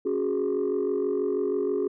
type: chord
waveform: sine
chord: C# suspended fourth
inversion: none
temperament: just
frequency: 277.2 / 369.6 / 415.8 Hz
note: C#4 / F#4 / G#4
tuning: 0 / -2 / +2 cents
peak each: -30 / -26 / -25 dBFS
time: 0.05-1.88 s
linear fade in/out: 10 ms
effects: tanh soft clip ceiling -19 dBFS